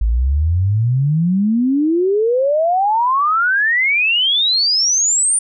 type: exponential sweep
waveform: sine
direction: up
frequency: 51.91 to 9380 Hz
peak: -12 dBFS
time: 0.01-5.39 s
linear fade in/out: 5 ms
effects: none